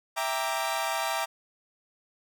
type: chord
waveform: sawtooth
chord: E half-diminished seventh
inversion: none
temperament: equal with one note detuned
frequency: 659.3 / 791.7 / 932.3 / 1174.7 Hz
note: E5 / G5 / Bb5 / D6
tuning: 0 / +17 / 0 / 0 cents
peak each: -29 / -29 / -29 / -31 dBFS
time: 0.16-1.26 s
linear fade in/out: 20 ms
effects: none